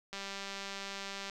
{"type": "click train", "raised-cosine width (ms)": 0.2, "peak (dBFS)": -24, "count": 231, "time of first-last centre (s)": [0.13, 1.298], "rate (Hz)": 197, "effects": []}